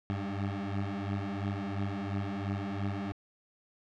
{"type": "beating tone pair", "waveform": "20% pulse", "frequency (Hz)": [98, 100.9], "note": ["G2", "G#2"], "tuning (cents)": [0, -49], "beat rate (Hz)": 2.9, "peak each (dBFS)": [-30, -31], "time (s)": [0.1, 3.12], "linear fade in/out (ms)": 0, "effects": ["low-pass 3000 Hz 12 dB/octave"]}